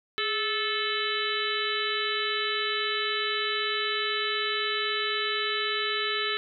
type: harmonic tone with a mistuned harmonic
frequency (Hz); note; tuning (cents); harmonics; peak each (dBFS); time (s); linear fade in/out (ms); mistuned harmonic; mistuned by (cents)
436.1; A4; -15; 1 / 3 / 4 / 5 / 6 / 7 / 8 / 9; -34 / -33 / -33 / -35 / -39 / -33 / -39 / -33; 0.18-6.37; 0; 1; -73
effects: none